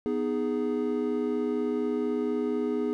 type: chord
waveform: triangle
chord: G# minor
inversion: first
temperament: equal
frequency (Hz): 246.9 / 311.1 / 415.3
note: B3 / D#4 / G#4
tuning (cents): 0 / 0 / 0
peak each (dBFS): -28 / -30 / -27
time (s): 0.06-2.93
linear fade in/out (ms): 0
effects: none